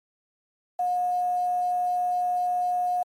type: tone with quantisation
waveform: sine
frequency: 719 Hz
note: F#5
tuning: 50 cents flat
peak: -22 dBFS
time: 0.79-3.03 s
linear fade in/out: 5 ms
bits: 8
effects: MP3 64 kbps